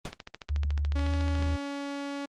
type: noise with exponential decay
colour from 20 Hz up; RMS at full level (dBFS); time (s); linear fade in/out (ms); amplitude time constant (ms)
pink; -30; 0.05-0.18; 2; 27
type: click train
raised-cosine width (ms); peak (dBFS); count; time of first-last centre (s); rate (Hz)
0.2; -21; 19; 0.13-1.425; 13.9
type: tone with pitch glide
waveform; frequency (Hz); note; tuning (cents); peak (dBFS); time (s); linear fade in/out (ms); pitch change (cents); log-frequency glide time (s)
sine; 72.5 to 78.61; D2 to D#2; -22 to +18; -25; 0.49-1.57; 20; +140; 0.97-1.11
type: tone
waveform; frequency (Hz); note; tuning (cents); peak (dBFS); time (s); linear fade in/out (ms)
sawtooth; 282; C#4; +30; -29; 0.95-2.26; 10
effects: low-pass 6000 Hz 12 dB/octave + Opus 24 kbps